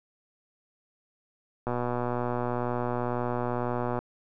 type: click train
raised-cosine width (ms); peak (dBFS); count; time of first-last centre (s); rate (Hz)
1; -16; 284; 1.67-3.99; 122
effects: none